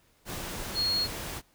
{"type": "tone in noise", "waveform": "sine", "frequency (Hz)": 4300, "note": "C8", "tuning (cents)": 47, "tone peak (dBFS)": -25, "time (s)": [0.74, 1.08], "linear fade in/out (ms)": 50, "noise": "pink", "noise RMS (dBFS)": -37, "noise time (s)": [0.25, 1.42], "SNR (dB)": 9, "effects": ["pink hiss -65 dBFS RMS until 1.54 s"]}